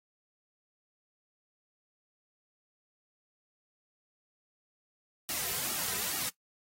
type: noise with flanger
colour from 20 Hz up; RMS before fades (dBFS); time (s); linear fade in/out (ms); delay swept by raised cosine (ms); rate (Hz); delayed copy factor
white; -34; 5.29-6.29; 0; 1.9 to 3.6; 2.3; -0.9
effects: noise-tail reverb RT60 0.1 s tail -18 dB re dry + AAC 48 kbps